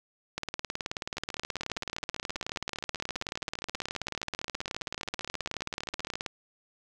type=two click trains; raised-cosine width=0.2 ms; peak=-19 / -15 dBFS; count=76 / 111; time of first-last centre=1.17-6.137 / 0.38-6.262 s; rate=15.1 / 18.7 Hz; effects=none